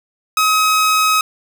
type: tone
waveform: sawtooth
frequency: 1271 Hz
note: D#6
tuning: 36 cents sharp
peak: -8 dBFS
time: 0.37-1.21 s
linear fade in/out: 2 ms
effects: none

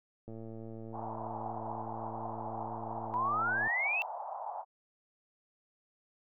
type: click train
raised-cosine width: 2 ms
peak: -33 dBFS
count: 381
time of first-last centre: 0.28-3.673 s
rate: 112 Hz
type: band-pass noise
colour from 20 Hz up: white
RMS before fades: -41 dBFS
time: 0.92-4.65 s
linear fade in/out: 50 ms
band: 680 to 930 Hz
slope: 48 dB/octave
type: exponential sweep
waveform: sine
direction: up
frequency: 958 to 2712 Hz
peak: -29 dBFS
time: 3.14-4.02 s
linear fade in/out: 0 ms
effects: none

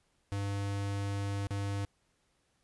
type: tone with dropouts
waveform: square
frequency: 100 Hz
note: G2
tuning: 35 cents sharp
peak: -33 dBFS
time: 0.32-1.85 s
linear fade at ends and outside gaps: 0 ms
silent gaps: 1.47-1.507 s
effects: pink hiss -74 dBFS RMS until 2.63 s + resampled to 24000 Hz

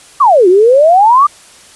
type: exponential two-way sweep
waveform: sine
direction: down then up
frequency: 1214 to 348.3 to 1214 Hz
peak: -3 dBFS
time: 0.2-1.27 s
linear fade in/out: 10 ms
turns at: 0.48 s
effects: white hiss -39 dBFS RMS until 1.75 s + resampled to 24000 Hz

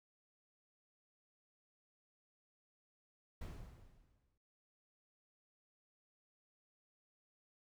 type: noise with exponential decay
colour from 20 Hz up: brown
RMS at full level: -44 dBFS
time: 3.41-4.38 s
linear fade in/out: 5 ms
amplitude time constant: 210 ms
effects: noise-tail reverb RT60 0.1 s tail -18 dB re dry

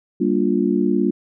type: chord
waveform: sine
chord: G minor seventh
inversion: none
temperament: just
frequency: 196 / 235.2 / 294 / 352.8 Hz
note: G3 / Bb3 / D4 / F4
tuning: 0 / +16 / +2 / +18 cents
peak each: -21 dBFS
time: 0.2-1.11 s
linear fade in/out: 10 ms
effects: none

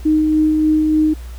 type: tone with tremolo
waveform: sine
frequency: 309.3 Hz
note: D#4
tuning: 10 cents flat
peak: -10 dBFS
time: 0.05-1.14 s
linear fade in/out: 10 ms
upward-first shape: sine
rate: 3.4 Hz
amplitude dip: 25%
effects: added 60 Hz sine -28 dBFS peak until 1.38 s + pink hiss -44 dBFS RMS until 1.38 s

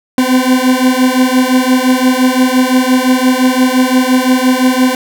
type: beating tone pair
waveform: 40% pulse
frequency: 253 / 258.8 Hz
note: B3 / C4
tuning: +42 / -19 cents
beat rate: 5.8 Hz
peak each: -10 dBFS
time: 0.18-4.95 s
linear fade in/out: 2 ms
effects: none

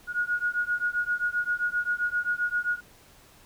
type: beating tone pair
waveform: sine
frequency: 1441 / 1448.6 Hz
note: F#6 / F#6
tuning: -46 / -37 cents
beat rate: 7.6 Hz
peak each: -28 dBFS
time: 0.07-2.81 s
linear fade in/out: 50 ms
effects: pink hiss -55 dBFS RMS until 3.45 s

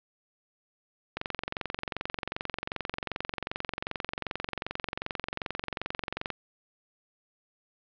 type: click train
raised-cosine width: 0.3 ms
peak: -15 dBFS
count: 117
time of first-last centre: 1.17-6.303 s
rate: 22.6 Hz
effects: low-pass 4000 Hz 12 dB/octave

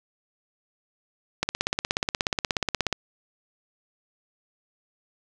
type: click train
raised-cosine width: 0.2 ms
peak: -6 dBFS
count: 26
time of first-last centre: 1.43-2.927 s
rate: 16.7 Hz
effects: none

